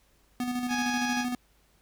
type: tone with tremolo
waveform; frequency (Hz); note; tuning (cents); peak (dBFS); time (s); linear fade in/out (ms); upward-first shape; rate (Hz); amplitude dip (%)
square; 246.9; B3; 0; -28; 0.4-1.35; 2; square; 13; 40
type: harmonic tone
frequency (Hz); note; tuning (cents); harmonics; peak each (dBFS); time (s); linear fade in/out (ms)
832; G#5; +3; 1 / 2 / 3 / 4 / 5 / 6 / 7 / 8; -33 / -33 / -37 / -42 / -45 / -42 / -41 / -51; 0.68-1.26; 50
effects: added 50 Hz sine -66 dBFS peak until 1.81 s + pink hiss -66 dBFS RMS until 1.81 s